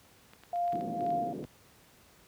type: clicks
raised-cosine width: 0.3 ms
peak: -35 dBFS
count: 11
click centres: 0.335 / 0.436 / 0.559 / 0.679 / 0.724 / 0.756 / 0.81 / 1.008 / 1.065 / 1.105 / 1.441 s
type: tone with tremolo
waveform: sine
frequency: 698.5 Hz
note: F5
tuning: in tune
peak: -27 dBFS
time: 0.53-1.33 s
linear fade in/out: 2 ms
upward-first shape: sine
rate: 2.1 Hz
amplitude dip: 70%
type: band-pass noise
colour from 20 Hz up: pink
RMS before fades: -39 dBFS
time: 0.73-1.45 s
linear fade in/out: 0 ms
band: 170 to 450 Hz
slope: 24 dB/octave
effects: pink hiss -60 dBFS RMS until 2.27 s + high-pass 60 Hz 12 dB/octave

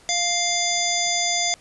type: harmonic tone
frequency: 698.5 Hz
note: F5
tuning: in tune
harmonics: 1 / 3 / 5 / 7 / 9 / 10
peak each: -27 / -27 / -27 / -27 / -27 / -27 dBFS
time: 0.09-1.54 s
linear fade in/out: 0 ms
effects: pink hiss -52 dBFS RMS until 1.6 s + resampled to 24000 Hz

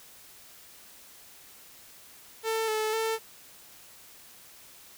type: tone with vibrato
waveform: sawtooth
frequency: 440 Hz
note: A4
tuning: in tune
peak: -23 dBFS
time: 2.43-3.19 s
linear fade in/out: 50 ms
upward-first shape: square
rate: 2 Hz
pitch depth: 24 cents each way
effects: white hiss -52 dBFS RMS until 4.97 s

